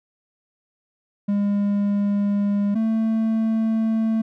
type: tone pair in turn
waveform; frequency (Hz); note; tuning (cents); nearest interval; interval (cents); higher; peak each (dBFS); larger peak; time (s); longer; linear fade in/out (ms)
triangle; 202.9 / 222.5; G#3 / A3; -40 / +20; major second; 160; second; -16; neither; 1.28-2.75 / 2.75-4.22; neither; 10
effects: none